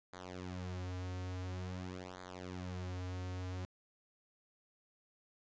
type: tone with flanger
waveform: sawtooth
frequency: 91.4 Hz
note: F#2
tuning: 21 cents flat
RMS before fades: -43 dBFS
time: 0.13-3.65 s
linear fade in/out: 0 ms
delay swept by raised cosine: 0.36 to 6.06 ms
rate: 0.48 Hz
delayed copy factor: -1
effects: resampled to 16000 Hz

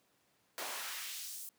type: noise with high-pass filter sweep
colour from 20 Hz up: pink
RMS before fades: -43 dBFS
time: 0.58-1.49 s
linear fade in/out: 0 ms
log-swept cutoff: 480 to 9900 Hz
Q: 0.88
effects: pink hiss -73 dBFS RMS until 1.58 s + high-pass 150 Hz 12 dB/octave

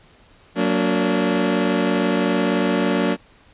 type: chord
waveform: 25% pulse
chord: Gb augmented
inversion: none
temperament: just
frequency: 185 / 231.2 / 289.1 Hz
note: Gb3 / Bb3 / D4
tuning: 0 / -14 / -27 cents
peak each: -18 dBFS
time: 0.55-3.17 s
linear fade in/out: 50 ms
effects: pink hiss -52 dBFS RMS until 3.53 s + resampled to 8000 Hz

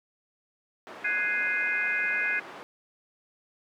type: band-pass noise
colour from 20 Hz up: white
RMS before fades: -44 dBFS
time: 0.87-2.63 s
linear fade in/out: 0 ms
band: 260 to 1300 Hz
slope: 12 dB/octave
type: chord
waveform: sine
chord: Ab dominant seventh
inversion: third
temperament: equal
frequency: 1480 / 1661.2 / 2093 / 2489 Hz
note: Gb6 / Ab6 / C7 / Eb7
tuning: 0 / 0 / 0 / 0 cents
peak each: -33 / -29 / -30 / -31 dBFS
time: 1.04-2.4 s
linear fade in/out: 10 ms
effects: none

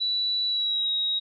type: tone with pitch glide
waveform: sine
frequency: 3947 to 3802 Hz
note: B7 to A#7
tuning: -2 to +33 cents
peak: -23 dBFS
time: 0-1.2 s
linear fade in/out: 20 ms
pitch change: -65 cents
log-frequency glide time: 0.47-0.91 s
effects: none

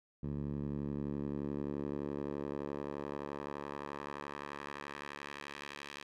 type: tone with band-pass filter sweep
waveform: 10% pulse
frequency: 71.6 Hz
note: D2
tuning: 43 cents flat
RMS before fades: -41 dBFS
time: 0.23-6.03 s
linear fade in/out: 5 ms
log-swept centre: 150 to 2800 Hz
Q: 1
effects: none

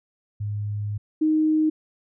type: tone pair in turn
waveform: sine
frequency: 103.83 / 311.1 Hz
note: G#2 / D#4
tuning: 0 / 0 cents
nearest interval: octave + perfect fifth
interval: 1900 cents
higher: second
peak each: -25 / -17 dBFS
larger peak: second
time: 0.4-0.98 / 1.21-1.7 s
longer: first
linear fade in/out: 10 ms
effects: none

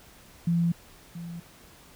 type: tone with echo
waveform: sine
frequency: 170 Hz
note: F3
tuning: 46 cents flat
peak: -21 dBFS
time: 0.47-0.72 s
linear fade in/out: 5 ms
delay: 680 ms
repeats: 1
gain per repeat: -14 dB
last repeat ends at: 1.4 s
effects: pink hiss -53 dBFS RMS until 1.95 s

